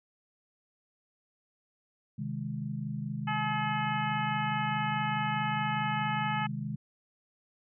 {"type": "chord", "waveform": "sine", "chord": "Ab major", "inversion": "first", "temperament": "equal", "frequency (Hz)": [130.81, 155.56, 207.7], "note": ["C3", "Eb3", "Ab3"], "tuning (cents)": [0, 0, 0], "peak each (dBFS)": -37, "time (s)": [2.18, 6.76], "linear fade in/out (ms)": 10}
{"type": "harmonic tone", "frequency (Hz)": 427.6, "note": "A4", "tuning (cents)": -49, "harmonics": [2, 3, 4, 5, 6, 7], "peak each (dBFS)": [-32, -36, -38, -40, -42, -43], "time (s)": [3.27, 6.47], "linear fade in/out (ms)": 10}
{"effects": []}